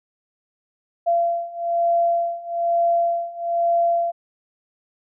sine beating tone pair, 683 / 684.1 Hz, F5 / F5, -39 / -36 cents, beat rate 1.1 Hz, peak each -22 / -20 dBFS, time 1.06-4.12 s, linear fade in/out 20 ms, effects none

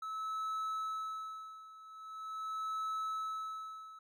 triangle tone with tremolo, 1300 Hz, E6, 24 cents flat, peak -33 dBFS, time 0.02-3.99 s, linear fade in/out 5 ms, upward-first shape sine, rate 0.43 Hz, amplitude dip 85%, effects none

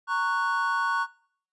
triangle chord, F# major, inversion first, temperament equal with one note detuned, 926.4 / 1108.7 / 1480 Hz, A#5 / C#6 / F#6, -11 / 0 / 0 cents, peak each -29 / -25 / -26 dBFS, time 0.07-1.07 s, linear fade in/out 50 ms, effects noise-tail reverb RT60 0.6 s tail -22 dB re dry + resampled to 24000 Hz

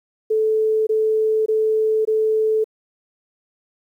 sine tone bursts, 436.4 Hz, A4, 14 cents flat, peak -15 dBFS, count 4, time 0.3-2.643 s, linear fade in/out 10 ms, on 570 ms, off 21 ms, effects 9-bit

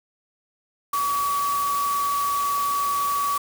sine tone in noise, 1137 Hz, C#6, 44 cents sharp, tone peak -21 dBFS, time 0.93-3.38 s, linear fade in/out 5 ms, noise white, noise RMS -33 dBFS, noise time 0.93-3.38 s, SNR +9 dB, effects none

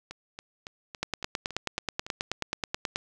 two click trains, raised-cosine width 0.2 ms, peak -11 / -22 dBFS, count 19 / 8, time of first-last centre 1.03-2.959 / 0.11-2.065 s, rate 9.33 / 3.58 Hz, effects none

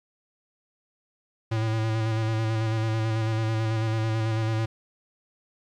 square tone with vibrato, 111 Hz, A2, 16 cents sharp, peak -24 dBFS, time 1.51-4.66 s, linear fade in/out 10 ms, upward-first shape square, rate 9.1 Hz, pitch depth 23 cents each way, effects low-pass 5000 Hz 12 dB/octave + 10-bit

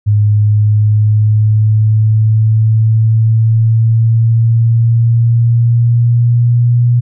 sine exponential sweep, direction up, 104.4 to 120.9 Hz, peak -6 dBFS, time 0.06-7.01 s, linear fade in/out 20 ms, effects none

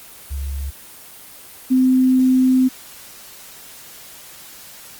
sine tone pair in turn, 69.3 / 257.7 Hz, C#2 / C4, 0 / -26 cents, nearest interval octave + major seventh, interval 2274 cents, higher second, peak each -22 / -11 dBFS, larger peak second, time 0.3-0.71 / 1.7-2.69 s, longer second, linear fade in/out 20 ms, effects white hiss -40 dBFS RMS until 4.99 s + Opus 24 kbps

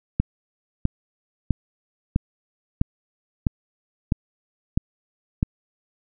click train, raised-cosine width 5 ms, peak -6 dBFS, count 9, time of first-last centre 0.2-5.429 s, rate 1.53 Hz, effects none

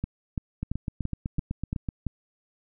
two click trains, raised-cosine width 5 ms, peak -17 / -16 dBFS, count 11 / 7, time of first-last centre 0.63-1.888 / 0.04-2.067 s, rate 7.95 / 2.96 Hz, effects none

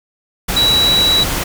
sine tone in noise, 3911 Hz, B7, 18 cents flat, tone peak -10 dBFS, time 0.56-1.24 s, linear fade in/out 10 ms, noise pink, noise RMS -19 dBFS, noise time 0.48-1.44 s, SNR +6 dB, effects none

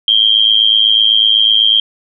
sine tone with amplitude modulation, 3195 Hz, G7, 32 cents sharp, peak -3 dBFS, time 0.08-1.8 s, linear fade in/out 2 ms, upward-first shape sine, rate 108 Hz, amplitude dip 95%, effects none

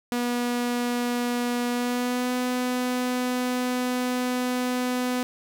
sawtooth tone with pitch glide, 242.6 to 249.9 Hz, B3 to B3, -31 to +21 cents, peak -20 dBFS, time 0.12-5.23 s, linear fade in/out 0 ms, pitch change +52 cents, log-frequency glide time 1.7-2.33 s, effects none

